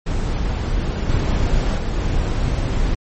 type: noise with level steps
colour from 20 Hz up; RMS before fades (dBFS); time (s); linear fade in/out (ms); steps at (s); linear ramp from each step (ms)
brown; -20 / -17 / -21 / -19; 0.06-2.95; 10; 1.09 / 1.78 / 1.98; 5
effects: MP3 32 kbps